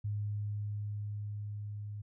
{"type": "tone with level ramp", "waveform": "sine", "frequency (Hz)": 103.83, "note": "G#2", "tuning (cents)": 0, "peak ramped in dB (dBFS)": [-32, -39], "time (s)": [0.04, 2.02], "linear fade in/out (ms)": 10, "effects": []}